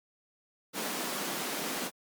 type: high-pass noise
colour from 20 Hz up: pink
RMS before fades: -35 dBFS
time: 0.73-1.91 s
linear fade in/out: 50 ms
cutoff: 180 Hz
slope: 48 dB/octave
effects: Opus 48 kbps